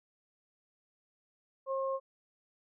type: tone pair together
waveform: sine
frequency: 536.5 / 1073 Hz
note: C5 / C6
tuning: +43 / +43 cents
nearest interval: octave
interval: 1200 cents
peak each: -32 / -37 dBFS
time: 1.66-2 s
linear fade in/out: 50 ms
effects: none